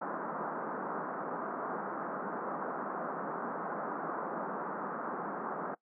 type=band-pass noise; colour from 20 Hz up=white; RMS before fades=-38 dBFS; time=0.01-5.75 s; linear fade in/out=10 ms; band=170 to 1400 Hz; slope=48 dB/octave; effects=noise-tail reverb RT60 0.1 s tail -21 dB re dry